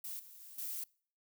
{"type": "noise with level steps", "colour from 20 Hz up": "violet", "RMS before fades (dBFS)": [-43, -55, -53, -41], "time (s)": [0.04, 0.84], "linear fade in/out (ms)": 5, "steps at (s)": [0.19, 0.4, 0.58], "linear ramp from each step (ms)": 5, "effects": ["noise-tail reverb RT60 0.5 s tail -25 dB re dry"]}